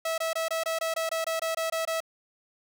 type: tone bursts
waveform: sawtooth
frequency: 651 Hz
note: E5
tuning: 22 cents flat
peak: -23 dBFS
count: 13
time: 0.05-2.004 s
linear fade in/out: 5 ms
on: 130 ms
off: 22 ms
effects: none